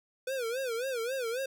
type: tone with vibrato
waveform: square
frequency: 493.9 Hz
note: B4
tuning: in tune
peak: -32 dBFS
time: 0.27-1.46 s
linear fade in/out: 5 ms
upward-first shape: sine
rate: 3.7 Hz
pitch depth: 160 cents each way
effects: none